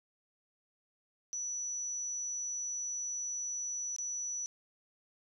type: tone with dropouts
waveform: sine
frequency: 5920 Hz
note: F#8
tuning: in tune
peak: -35 dBFS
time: 1.33-4.46 s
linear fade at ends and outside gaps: 0 ms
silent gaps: 3.963-3.985 s
effects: none